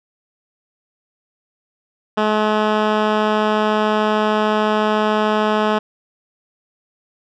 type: tone with low-pass filter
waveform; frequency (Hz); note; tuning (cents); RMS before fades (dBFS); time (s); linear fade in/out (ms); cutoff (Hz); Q
10% pulse; 213.6; G#3; +49; -17; 2.17-5.79; 10; 2700; 0.76
effects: none